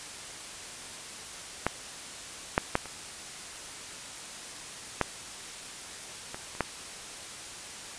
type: clicks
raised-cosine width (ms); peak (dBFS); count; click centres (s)
0.5; -9 / -6 / -8 / -26 / -8 / -22 / -27 / -10; 8; 1.666 / 2.579 / 2.754 / 2.857 / 5.013 / 6.345 / 6.551 / 6.607
effects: white hiss -42 dBFS RMS until 7.98 s + resampled to 22050 Hz